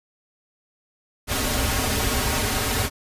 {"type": "noise with comb filter", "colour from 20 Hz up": "pink", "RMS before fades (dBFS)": -23, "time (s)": [1.27, 2.9], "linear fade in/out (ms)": 50, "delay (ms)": 5.9, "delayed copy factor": -1, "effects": ["resampled to 32000 Hz"]}